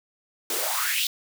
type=noise with high-pass filter sweep; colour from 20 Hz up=white; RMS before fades=-26 dBFS; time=0.5-1.07 s; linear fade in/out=2 ms; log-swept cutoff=320 to 3700 Hz; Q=4.6; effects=none